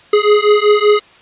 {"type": "beating tone pair", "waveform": "square", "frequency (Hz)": [415.6, 420.8], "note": ["G#4", "G#4"], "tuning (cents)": [1, 23], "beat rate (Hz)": 5.2, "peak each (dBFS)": -12, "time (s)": [0.13, 1], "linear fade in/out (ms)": 5, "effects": ["white hiss -44 dBFS RMS until 1.21 s", "resampled to 8000 Hz"]}